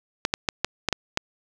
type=clicks; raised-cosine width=0.2 ms; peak=-4 dBFS; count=7; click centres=0.251 / 0.339 / 0.488 / 0.646 / 0.887 / 0.927 / 1.174 s; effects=none